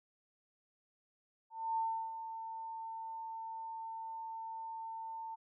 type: tone with ADSR envelope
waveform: sine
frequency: 899 Hz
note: A5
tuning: 37 cents sharp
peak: -31 dBFS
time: 1.5-5.36 s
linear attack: 270 ms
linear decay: 340 ms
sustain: -10 dB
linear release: 21 ms
effects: none